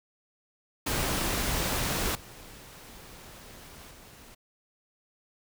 pink noise with level steps, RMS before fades -29 / -48 / -51 dBFS, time 0.86-4.35 s, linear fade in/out 10 ms, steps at 2.15 / 3.91 s, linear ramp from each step 2 ms, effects none

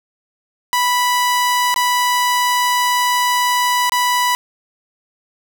sawtooth tone with dropouts, 986 Hz, B5, 3 cents flat, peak -10 dBFS, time 0.73-4.35 s, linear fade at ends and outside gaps 0 ms, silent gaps 1.742-1.761 / 3.895-3.921 s, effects none

